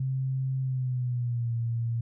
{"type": "tone with pitch glide", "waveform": "sine", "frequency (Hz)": [132.1, 116.34], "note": ["C3", "A#2"], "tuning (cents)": [17, -3], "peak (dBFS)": -26, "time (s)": [0, 2.01], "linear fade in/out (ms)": 5, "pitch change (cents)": -220, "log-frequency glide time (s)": [0.6, 1.54], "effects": []}